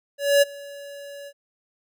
square tone with ADSR envelope, 567 Hz, C#5, 39 cents sharp, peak -13 dBFS, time 0.18-1.33 s, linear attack 240 ms, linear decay 21 ms, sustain -24 dB, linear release 58 ms, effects none

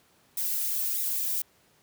violet noise with flanger, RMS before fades -29 dBFS, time 0.37-1.42 s, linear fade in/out 5 ms, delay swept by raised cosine 0.66 to 3.46 ms, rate 1.6 Hz, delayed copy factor -0.55, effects pink hiss -63 dBFS RMS until 1.82 s + high-pass 100 Hz 12 dB/octave

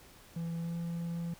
triangle tone with pitch glide, 167 to 169.33 Hz, E3 to E3, +23 to +47 cents, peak -32 dBFS, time 0.36-1.34 s, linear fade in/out 5 ms, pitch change +24 cents, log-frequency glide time 0.59-0.75 s, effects pink hiss -57 dBFS RMS until 1.39 s

